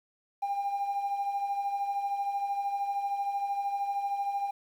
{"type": "tone with tremolo", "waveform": "triangle", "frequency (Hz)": 801, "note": "G5", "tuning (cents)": 37, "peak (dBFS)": -23, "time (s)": [0.42, 4.51], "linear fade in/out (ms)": 10, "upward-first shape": "sine", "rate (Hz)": 13, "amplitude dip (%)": 60, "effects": ["tanh soft clip ceiling -24 dBFS", "10-bit"]}